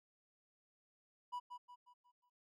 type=tone with echo; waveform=triangle; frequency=981 Hz; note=B5; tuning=12 cents flat; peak=-38 dBFS; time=1.32-1.4 s; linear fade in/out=20 ms; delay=180 ms; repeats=5; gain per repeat=-7 dB; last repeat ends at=2.3 s; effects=none